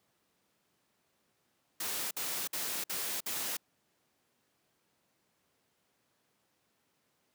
white noise bursts, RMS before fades -36 dBFS, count 5, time 1.8-3.57 s, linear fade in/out 5 ms, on 310 ms, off 55 ms, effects pink hiss -75 dBFS RMS until 7.34 s + high-pass 150 Hz 12 dB/octave

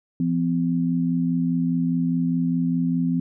sine tone pair together, 170.3 / 255.2 Hz, F3 / C4, -43 / -43 cents, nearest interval perfect fifth, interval 700 cents, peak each -22 dBFS, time 0.2-3.2 s, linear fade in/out 2 ms, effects none

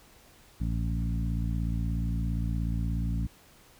harmonic tone with a mistuned harmonic, 57 Hz, A#1, 38 cents flat, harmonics 1 / 2 / 3 / 4 / 5, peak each -29 / -33 / -34 / -39 / -42 dBFS, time 0.6-3.27 s, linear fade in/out 10 ms, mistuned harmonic 1, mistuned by +30 cents, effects pink hiss -57 dBFS RMS until 3.79 s

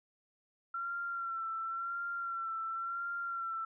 sine tone with vibrato, 1361 Hz, F6, 45 cents flat, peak -35 dBFS, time 0.74-3.65 s, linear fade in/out 5 ms, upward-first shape sine, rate 0.94 Hz, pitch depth 37 cents each way, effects none

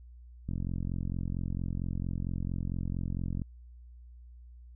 click train, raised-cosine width 5 ms, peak -22 dBFS, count 131, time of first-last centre 0.49-3.418 s, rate 44.4 Hz, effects added 60 Hz sine -48 dBFS peak until 4.75 s

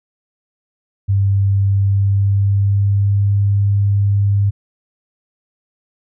sine tone with pitch glide, 98.7 to 100.6 Hz, G2 to G2, +12 to +45 cents, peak -11 dBFS, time 1.08-4.51 s, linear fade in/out 20 ms, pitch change +33 cents, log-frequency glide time 1.74-3.29 s, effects none

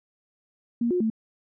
sine tone with pitch steps, 236 / 359.2 / 221.5 Hz, A#3 / F4 / A3, +22 / +49 / +12 cents, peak -21 dBFS, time 0.81-1.101 s, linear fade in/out 5 ms, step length 97 ms, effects none

